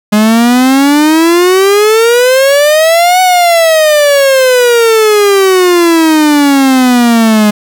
45% pulse exponential two-way sweep, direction up then down, 207.7 to 746 to 207.7 Hz, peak -4 dBFS, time 0.12-7.51 s, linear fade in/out 10 ms, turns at 3.21 s, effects none

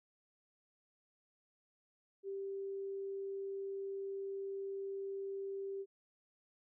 sine tone, 392 Hz, G4, in tune, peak -39 dBFS, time 2.23-5.86 s, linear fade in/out 50 ms, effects none

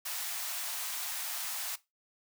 white high-pass noise, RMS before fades -37 dBFS, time 0.05-1.76 s, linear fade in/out 10 ms, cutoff 650 Hz, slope 48 dB/octave, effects noise-tail reverb RT60 0.2 s tail -17 dB re dry

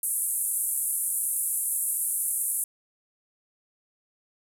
white band-pass noise, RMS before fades -28 dBFS, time 0.03-2.64 s, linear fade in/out 2 ms, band 8800 to 12000 Hz, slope 48 dB/octave, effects none

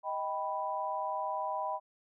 sine chord, Eb augmented, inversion none, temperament equal with one note detuned, 626.6 / 784 / 987.8 Hz, Eb5 / G5 / B5, +12 / 0 / 0 cents, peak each -38 / -37 / -35 dBFS, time 0.03-1.8 s, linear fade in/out 50 ms, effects none

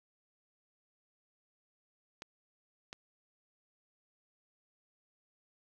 clicks, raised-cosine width 0.2 ms, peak -26 dBFS, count 2, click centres 2.221 / 2.929 s, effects none

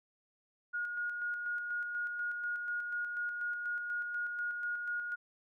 sine tone with tremolo, 1437 Hz, F6, 49 cents sharp, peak -33 dBFS, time 0.73-5.16 s, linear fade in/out 20 ms, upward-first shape square, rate 4.1 Hz, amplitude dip 35%, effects none

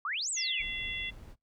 sine exponential two-way sweep, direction up then down, 1094 to 8310 to 2161 Hz, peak -31 dBFS, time 0.05-0.62 s, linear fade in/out 2 ms, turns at 0.3 s
harmonic tone, 683 Hz, F5, 39 cents flat, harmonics 3 / 4 / 5, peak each -37 / -38 / -39 dBFS, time 0.36-1.11 s, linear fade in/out 20 ms
brown noise, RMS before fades -47 dBFS, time 0.58-1.36 s, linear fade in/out 50 ms
effects noise-tail reverb RT60 0.2 s tail -26 dB re dry

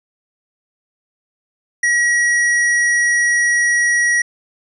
sine tone with hard clipping, 1912 Hz, A#6, 43 cents sharp, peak -14 dBFS, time 1.83-4.22 s, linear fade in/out 5 ms, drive 13 dB, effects resampled to 24000 Hz

